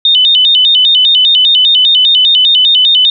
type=tone with vibrato; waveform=sine; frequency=3322 Hz; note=G#7; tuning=in tune; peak=-4 dBFS; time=0.05-3.1 s; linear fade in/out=2 ms; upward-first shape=square; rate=5 Hz; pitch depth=170 cents each way; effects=none